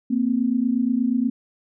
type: tone pair together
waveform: sine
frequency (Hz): 231.6 / 260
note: A#3 / C4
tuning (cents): -11 / -11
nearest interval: major second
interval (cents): 200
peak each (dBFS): -21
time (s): 0.1-1.3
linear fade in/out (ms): 10
effects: none